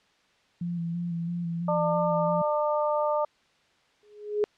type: tone with vibrato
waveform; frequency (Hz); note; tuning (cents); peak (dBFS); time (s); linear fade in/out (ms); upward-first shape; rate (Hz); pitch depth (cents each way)
sine; 170.8; F3; -38; -28; 0.61-2.42; 5; square; 3; 24
type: harmonic tone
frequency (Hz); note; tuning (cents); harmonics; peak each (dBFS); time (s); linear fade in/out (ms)
299.4; D4; +33; 2 / 3 / 4; -25 / -29 / -31; 1.68-3.25; 5
type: tone with exponential growth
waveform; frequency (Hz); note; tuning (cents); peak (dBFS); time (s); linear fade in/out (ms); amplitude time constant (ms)
sine; 417.6; G#4; +10; -19; 4.03-4.44; 0; 89
effects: white hiss -64 dBFS RMS until 4.57 s + low-pass 4000 Hz 12 dB/octave